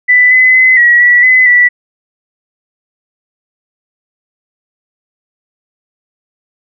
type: tone with pitch steps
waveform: sine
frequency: 1989 / 2022 / 2034 / 1918 / 1946 / 2022 / 1959 Hz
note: B6 / B6 / C7 / A#6 / B6 / B6 / B6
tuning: +12 / +40 / -50 / +49 / -26 / +40 / -15 cents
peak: -3 dBFS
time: 0.08-1.69 s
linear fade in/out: 20 ms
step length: 230 ms
effects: none